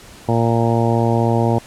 harmonic tone, 116 Hz, A#2, 8 cents flat, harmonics 1 / 2 / 3 / 4 / 5 / 6 / 7 / 8, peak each -17 / -20 / -22 / -23 / -24 / -25 / -25 / -26 dBFS, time 0.28-1.59 s, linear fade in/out 10 ms, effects pink hiss -41 dBFS RMS until 1.66 s + low-pass 11000 Hz 12 dB/octave

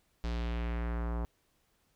square tone with low-pass filter sweep, 58.27 Hz, A#1, in tune, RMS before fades -34 dBFS, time 0.24-1.25 s, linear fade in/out 0 ms, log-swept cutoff 4800 to 990 Hz, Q 1.5, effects pink hiss -73 dBFS RMS until 1.95 s

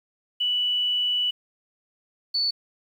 sine tone pair in turn, 2960 / 4468 Hz, F#7 / C#8, 0 / +13 cents, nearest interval perfect fifth, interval 713 cents, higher second, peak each -21 dBFS, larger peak neither, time 0.4-1.31 / 2.34-2.51 s, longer first, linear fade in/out 10 ms, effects 9-bit

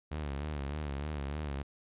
sawtooth tone with vibrato, 72.7 Hz, D2, 17 cents flat, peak -31 dBFS, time 0.11-1.63 s, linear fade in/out 10 ms, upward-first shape sine, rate 3.3 Hz, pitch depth 100 cents each way, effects resampled to 8000 Hz

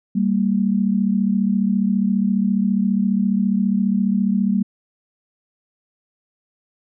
sine tone pair together, 196 / 230.7 Hz, G3 / A#3, 0 / -18 cents, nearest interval minor third, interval 282 cents, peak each -17 / -20 dBFS, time 0.15-4.63 s, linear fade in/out 10 ms, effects none

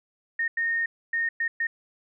sine tone bursts at uneven times, 1842 Hz, A#6, 21 cents flat, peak -23 dBFS, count 5, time 0.39-0.48 / 0.57-0.86 / 1.13-1.29 / 1.4-1.48 / 1.6-1.67 s, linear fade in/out 5 ms, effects none

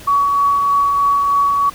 sine tone with tremolo, 1128 Hz, C#6, 30 cents sharp, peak -10 dBFS, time 0.07-1.7 s, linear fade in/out 10 ms, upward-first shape triangle, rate 3.2 Hz, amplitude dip 30%, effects pink hiss -37 dBFS RMS until 1.74 s

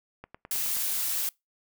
click train, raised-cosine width 0.5 ms, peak -27 dBFS, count 6, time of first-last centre 0.24-0.767 s, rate 9.49 Hz
blue noise, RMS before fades -29 dBFS, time 0.51-1.29 s, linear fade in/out 2 ms
effects noise-tail reverb RT60 0.2 s tail -25 dB re dry

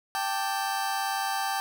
sawtooth chord, G suspended second, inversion none, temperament just, 784 / 882 / 1176 Hz, G5 / A5 / D6, 0 / +4 / +2 cents, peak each -25 / -29 / -31 dBFS, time 0.15-1.6 s, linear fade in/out 0 ms, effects none

